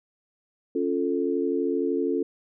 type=chord; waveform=sine; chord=Db augmented; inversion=none; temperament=equal with one note detuned; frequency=276.4 / 349.2 / 440 Hz; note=Db4 / F4 / A4; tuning=-5 / 0 / 0 cents; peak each=-27 / -27 / -27 dBFS; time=0.75-2.23 s; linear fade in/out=5 ms; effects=none